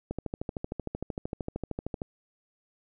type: click train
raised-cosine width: 2 ms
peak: -19 dBFS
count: 26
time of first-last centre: 0.11-2.018 s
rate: 13.1 Hz
effects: none